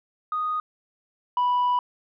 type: tone pair in turn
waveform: sine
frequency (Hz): 1241 / 985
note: D#6 / B5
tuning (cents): -5 / -5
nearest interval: major third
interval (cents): 400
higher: first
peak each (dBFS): -23 / -17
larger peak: second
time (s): 0.32-0.6 / 1.37-1.79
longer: second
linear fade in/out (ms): 2
effects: tanh soft clip ceiling -18 dBFS